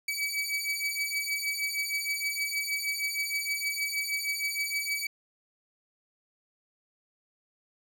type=beating tone pair; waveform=sawtooth; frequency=2281 / 2287.4 Hz; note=C#7 / D7; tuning=+49 / -46 cents; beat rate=6.4 Hz; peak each=-29 dBFS; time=0.08-5.07 s; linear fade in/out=5 ms; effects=none